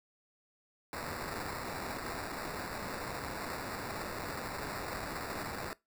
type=noise with sample-and-hold; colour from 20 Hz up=blue; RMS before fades=-40 dBFS; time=0.93-5.73 s; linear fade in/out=0 ms; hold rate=3150 Hz; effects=noise-tail reverb RT60 0.2 s tail -21 dB re dry